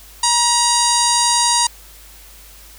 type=harmonic tone; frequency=951 Hz; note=A#5; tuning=34 cents sharp; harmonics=1 / 2 / 3 / 4 / 5 / 6 / 7 / 8 / 9 / 10; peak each=-17 / -28 / -28 / -23 / -20 / -26 / -20 / -27 / -24 / -23 dBFS; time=0.23-1.67 s; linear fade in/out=5 ms; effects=added 50 Hz sine -43 dBFS peak until 2.78 s + white hiss -43 dBFS RMS until 2.78 s